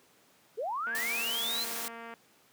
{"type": "linear sweep", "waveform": "sine", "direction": "up", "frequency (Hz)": [392, 4186], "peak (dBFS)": -31, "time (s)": [0.57, 1.65], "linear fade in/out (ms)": 20}
{"type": "click train", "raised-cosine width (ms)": 0.5, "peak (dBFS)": -30, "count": 294, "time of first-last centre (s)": [0.87, 2.138], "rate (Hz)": 231}
{"type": "noise", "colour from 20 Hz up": "white", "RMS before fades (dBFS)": -37, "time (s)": [0.95, 1.88], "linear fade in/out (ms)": 0}
{"effects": ["pink hiss -63 dBFS RMS until 2.52 s", "high-pass 200 Hz 12 dB/octave"]}